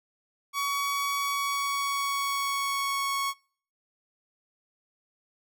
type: tone with pitch glide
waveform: sawtooth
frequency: 1127 to 1106.4 Hz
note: C#6 to C#6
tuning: +28 to -4 cents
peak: -23 dBFS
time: 0.53-3.34 s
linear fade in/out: 50 ms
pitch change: -32 cents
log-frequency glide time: 1.23-3.2 s
effects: noise-tail reverb RT60 0.5 s tail -25 dB re dry